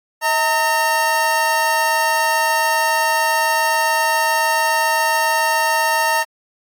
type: tone pair together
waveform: 25% pulse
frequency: 638.4 / 914 Hz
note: D#5 / A#5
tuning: +44 / -34 cents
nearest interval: tritone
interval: 622 cents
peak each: -18 / -12 dBFS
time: 0.21-6.25 s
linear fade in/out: 50 ms
effects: AAC 64 kbps